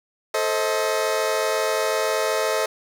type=chord; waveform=sawtooth; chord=A diminished; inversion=none; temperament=just; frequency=440 / 528 / 633.6 Hz; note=A4 / C5 / Eb5; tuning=0 / +16 / +31 cents; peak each=-21 / -22 / -20 dBFS; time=0.34-2.66 s; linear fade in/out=5 ms; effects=low-pass 12000 Hz 12 dB/octave + 7-bit